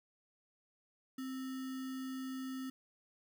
sine tone with sample-and-hold, 261.8 Hz, C4, 1 cent sharp, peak -39 dBFS, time 1.18-2.7 s, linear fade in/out 5 ms, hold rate 1575 Hz, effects none

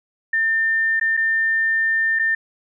sine tone with dropouts, 1800 Hz, A6, 39 cents sharp, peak -16 dBFS, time 0.33-2.35 s, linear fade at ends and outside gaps 5 ms, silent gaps 0.998-1.011 / 1.169-1.173 / 2.19-2.194 s, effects none

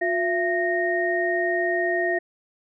sine tone cluster, 357.4 / 673 / 1854 Hz, F4 / E5 / A#6, +40 / +36 / -10 cents, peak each -25 dBFS, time 0.01-2.19 s, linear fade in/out 10 ms, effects none

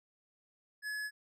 sine tone with hard clipping, 1700 Hz, G#6, 40 cents sharp, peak -38 dBFS, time 0.82-1.11 s, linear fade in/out 50 ms, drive 13 dB, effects none

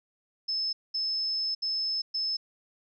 sine tone bursts at uneven times, 5230 Hz, E8, 15 cents flat, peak -27 dBFS, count 4, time 0.48-0.73 / 0.94-1.55 / 1.62-2.02 / 2.14-2.37 s, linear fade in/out 10 ms, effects none

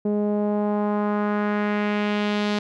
sawtooth tone with low-pass filter sweep, 207.7 Hz, G#3, in tune, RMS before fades -23 dBFS, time 0.05-2.59 s, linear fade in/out 5 ms, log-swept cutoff 470 to 4300 Hz, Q 1.6, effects none

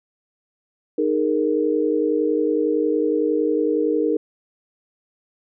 sine chord, D# suspended fourth, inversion none, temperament equal with one note detuned, 308.8 / 415.3 / 466.2 Hz, D#4 / G#4 / A#4, -13 / 0 / 0 cents, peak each -21 / -23 / -21 dBFS, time 0.98-4.17 s, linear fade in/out 5 ms, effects none

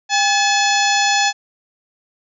harmonic tone with a mistuned harmonic, 858 Hz, A5, 44 cents flat, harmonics 1 / 2 / 3 / 4 / 5 / 6 / 7 / 8, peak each -17 / -20 / -22 / -23 / -24 / -25 / -25 / -26 dBFS, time 0.09-1.33 s, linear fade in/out 50 ms, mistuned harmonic 1, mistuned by -110 cents, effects none

